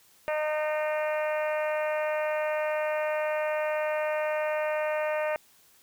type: harmonic tone with a mistuned harmonic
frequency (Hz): 306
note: D#4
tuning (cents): -29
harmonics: 2 / 3 / 4 / 5 / 6 / 7 / 8 / 9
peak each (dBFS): -27 / -36 / -39 / -40 / -38 / -43 / -41 / -45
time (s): 0.28-5.36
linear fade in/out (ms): 0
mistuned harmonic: 8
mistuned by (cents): -25
effects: white hiss -60 dBFS RMS until 5.82 s